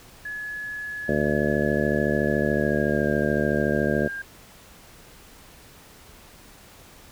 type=tone with pitch glide; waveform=sine; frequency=1699 to 1603.6 Hz; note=G#6 to G6; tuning=+39 to +39 cents; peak=-30 dBFS; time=0.25-4.22 s; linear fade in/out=5 ms; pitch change=-100 cents; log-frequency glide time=2.38-3.07 s
type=harmonic tone; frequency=73.8 Hz; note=D2; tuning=9 cents sharp; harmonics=1 / 2 / 3 / 4 / 5 / 6 / 7 / 8 / 9; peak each=-34 / -29 / -26 / -31 / -28 / -30 / -30 / -28 / -34 dBFS; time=1.08-4.08 s; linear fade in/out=10 ms
effects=pink hiss -49 dBFS RMS until 7.11 s